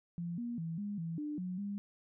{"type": "tone with pitch steps", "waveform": "sine", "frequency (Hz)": [171.5, 238, 164.3, 204.8, 165.3, 297.9, 182.1, 202], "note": ["F3", "A#3", "E3", "G#3", "E3", "D4", "F#3", "G#3"], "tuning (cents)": [-31, 36, -5, -24, 5, 25, -27, -48], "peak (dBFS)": -36, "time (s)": [0.18, 1.78], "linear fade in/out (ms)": 0, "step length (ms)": 200, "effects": []}